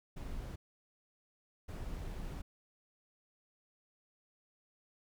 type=noise bursts at uneven times; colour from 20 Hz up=brown; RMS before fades=-42 dBFS; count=2; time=0.16-0.56 / 1.68-2.42 s; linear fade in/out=10 ms; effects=none